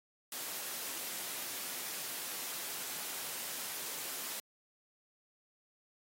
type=noise; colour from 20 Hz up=white; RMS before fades=-41 dBFS; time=0.32-4.4 s; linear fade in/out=2 ms; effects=high-pass 200 Hz 12 dB/octave + AAC 48 kbps